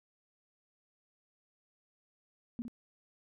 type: tone with echo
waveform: sine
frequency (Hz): 236.2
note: A#3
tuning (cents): +23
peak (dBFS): -34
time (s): 2.59-2.62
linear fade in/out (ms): 0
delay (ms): 61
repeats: 1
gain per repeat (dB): -6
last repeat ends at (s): 2.681
effects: none